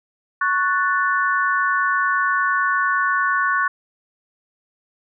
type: chord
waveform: sine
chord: F# minor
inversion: second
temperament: equal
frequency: 1108.7 / 1480 / 1760 Hz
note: C#6 / F#6 / A6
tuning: 0 / 0 / 0 cents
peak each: -20 / -20 / -24 dBFS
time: 0.41-3.68 s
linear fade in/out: 5 ms
effects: none